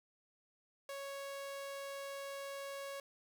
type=tone; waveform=sawtooth; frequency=554.4 Hz; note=C#5; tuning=in tune; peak=-39 dBFS; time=0.89-3 s; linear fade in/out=2 ms; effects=none